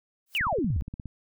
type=noise with exponential growth; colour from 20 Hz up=blue; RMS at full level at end=-37 dBFS; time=0.26-0.38 s; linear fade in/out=5 ms; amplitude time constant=24 ms
type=exponential sweep; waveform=sine; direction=down; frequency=3051 to 58 Hz; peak=-24 dBFS; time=0.35-0.81 s; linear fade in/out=0 ms
type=click train; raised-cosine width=5 ms; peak=-24 dBFS; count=12; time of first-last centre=0.41-1.057 s; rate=17 Hz
effects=none